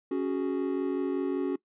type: chord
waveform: triangle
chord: C# suspended fourth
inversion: none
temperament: equal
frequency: 277.2 / 370 / 415.3 Hz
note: C#4 / F#4 / G#4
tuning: 0 / 0 / 0 cents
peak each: -28 / -28 / -34 dBFS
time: 0.11-1.56 s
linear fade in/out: 5 ms
effects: noise-tail reverb RT60 0.1 s tail -21 dB re dry + resampled to 8000 Hz